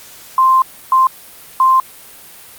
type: tone bursts at uneven times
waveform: sine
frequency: 1046.5 Hz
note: C6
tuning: in tune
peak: -7 dBFS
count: 3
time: 0.38-0.62 / 0.92-1.07 / 1.6-1.8 s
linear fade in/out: 2 ms
effects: white hiss -38 dBFS RMS until 2.58 s + Opus 48 kbps